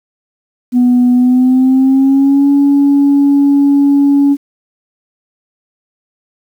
sine tone with pitch glide, 246.7 to 281.8 Hz, B3 to C#4, -2 to +29 cents, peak -4 dBFS, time 0.72-4.37 s, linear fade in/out 50 ms, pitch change +231 cents, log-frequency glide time 1.12-2.49 s, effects tanh soft clip ceiling -3 dBFS + 7-bit

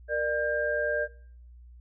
sine tone cluster, 468 / 597 / 1598 Hz, A#4 / D5 / G6, +7 / +28 / +33 cents, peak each -32 / -28 / -30 dBFS, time 0.08-1.08 s, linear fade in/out 50 ms, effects noise-tail reverb RT60 0.6 s tail -22 dB re dry + added 60 Hz sine -47 dBFS peak until 1.8 s

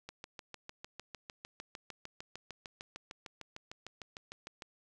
click train, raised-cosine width 0.2 ms, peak -27 dBFS, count 31, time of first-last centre 0.09-4.622 s, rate 6.62 Hz, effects none

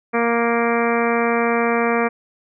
harmonic tone, 233.8 Hz, A#3, 5 cents sharp, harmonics 1 / 2 / 3 / 4 / 5 / 6 / 7 / 8 / 9 / 10, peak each -22 / -20 / -24 / -28 / -25 / -29 / -30 / -30 / -31 / -28 dBFS, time 0.13-2.09 s, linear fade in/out 20 ms, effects none

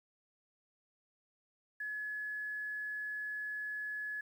sine tone with quantisation, 1700 Hz, G#6, 40 cents sharp, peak -37 dBFS, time 1.8-4.21 s, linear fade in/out 5 ms, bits 11, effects none

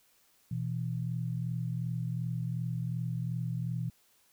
sine tone pair together, 122.49 / 165.2 Hz, B2 / E3, -14 / +4 cents, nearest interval perfect fourth, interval 518 cents, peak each -33 / -35 dBFS, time 0.51-3.9 s, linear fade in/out 5 ms, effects white hiss -67 dBFS RMS until 4.32 s

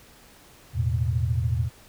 sine chord, E suspended fourth, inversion none, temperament just, 82.41 / 109.88 / 123.61 Hz, E2 / A2 / B2, 0 / -2 / +2 cents, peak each -26 dBFS, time 0.73-1.7 s, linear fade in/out 50 ms, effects pink hiss -52 dBFS RMS until 1.88 s

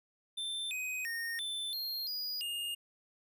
square tone with pitch steps, 3557 / 2511 / 1845 / 3529 / 4222 / 4906 / 2834 Hz, A7 / D#7 / A#6 / A7 / C8 / D#8 / F7, +18 / +15 / -18 / +4 / +15 / -25 / +25 cents, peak -36 dBFS, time 0.37-2.75 s, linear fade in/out 10 ms, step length 340 ms, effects none

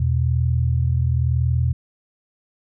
sine tone pair together, 82.41 / 123.35 Hz, E2 / B2, 0 / -2 cents, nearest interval perfect fifth, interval 698 cents, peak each -19 dBFS, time 0-1.73 s, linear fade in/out 5 ms, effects none

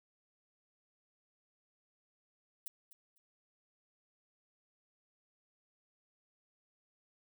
violet noise with echo, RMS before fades -43 dBFS, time 2.66-2.68 s, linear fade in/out 0 ms, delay 250 ms, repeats 2, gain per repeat -14 dB, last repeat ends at 3.18 s, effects none

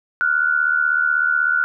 sine tone pair together, 1403.8 / 1480 Hz, F6 / F#6, +9 / 0 cents, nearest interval minor second, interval 91 cents, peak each -19 / -17 dBFS, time 0.21-1.64 s, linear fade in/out 0 ms, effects none

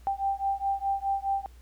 sine beating tone pair, 785 / 789.8 Hz, G5 / G5, +2 / +13 cents, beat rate 4.8 Hz, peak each -29 dBFS, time 0.07-1.46 s, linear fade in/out 0 ms, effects added 60 Hz sine -48 dBFS peak until 1.61 s + pink hiss -62 dBFS RMS until 1.61 s

